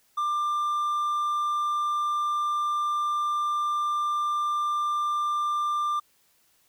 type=tone; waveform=triangle; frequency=1190 Hz; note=D6; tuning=22 cents sharp; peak=-22 dBFS; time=0.17-6 s; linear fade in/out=10 ms; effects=white hiss -65 dBFS RMS until 6.68 s